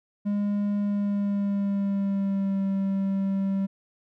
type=tone with pitch glide; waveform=triangle; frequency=204.3 to 194.74 Hz; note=G#3 to G3; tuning=-28 to -11 cents; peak=-21 dBFS; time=0.25-3.67 s; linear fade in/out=20 ms; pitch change=-83 cents; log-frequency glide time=0.79-2.63 s; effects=none